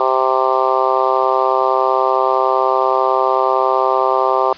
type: harmonic tone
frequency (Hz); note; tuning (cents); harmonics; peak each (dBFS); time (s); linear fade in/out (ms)
130.81; C3; 0; 3 / 4 / 5 / 6 / 7 / 8 / 9; -20 / -20 / -20 / -20 / -20 / -20 / -20; 0-4.53; 2
effects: white hiss -36 dBFS RMS until 4.57 s + resampled to 11025 Hz